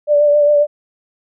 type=tone with vibrato; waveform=sine; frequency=587.3 Hz; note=D5; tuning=in tune; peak=-8 dBFS; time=0.07-0.67 s; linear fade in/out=50 ms; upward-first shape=triangle; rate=7.4 Hz; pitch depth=30 cents each way; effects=none